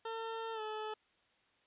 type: tone with pitch glide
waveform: 20% pulse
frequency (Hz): 451.6 to 431.2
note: A4 to A4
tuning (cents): +45 to -35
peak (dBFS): -34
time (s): 0.05-0.94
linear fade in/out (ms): 5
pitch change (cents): -80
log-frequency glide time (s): 0.53-0.61
effects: white hiss -72 dBFS RMS until 1.66 s + resampled to 8000 Hz